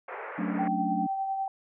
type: band-pass noise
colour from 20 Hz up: pink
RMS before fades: -39 dBFS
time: 0.08-0.68 s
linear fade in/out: 5 ms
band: 420 to 2200 Hz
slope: 48 dB/octave
type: chord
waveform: sine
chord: D major seventh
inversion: first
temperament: equal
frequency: 185 / 220 / 277.2 / 293.7 Hz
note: F#3 / A3 / C#4 / D4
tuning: 0 / 0 / 0 / 0 cents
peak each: -32 / -33 / -36 / -33 dBFS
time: 0.38-1.07 s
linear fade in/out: 10 ms
type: tone with tremolo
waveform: sine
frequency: 776 Hz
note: G5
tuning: 18 cents flat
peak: -26 dBFS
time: 0.59-1.48 s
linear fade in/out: 2 ms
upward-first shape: triangle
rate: 10 Hz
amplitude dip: 40%
effects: none